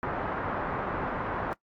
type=low-pass noise; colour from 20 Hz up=white; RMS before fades=-32 dBFS; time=0.03-1.53 s; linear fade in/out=0 ms; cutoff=1400 Hz; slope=24 dB/octave; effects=noise-tail reverb RT60 0.1 s tail -19 dB re dry + AAC 64 kbps